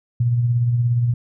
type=tone with tremolo; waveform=sine; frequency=120 Hz; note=B2; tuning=49 cents flat; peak=-13 dBFS; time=0.2-1.14 s; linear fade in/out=5 ms; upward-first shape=triangle; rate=17 Hz; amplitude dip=45%; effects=none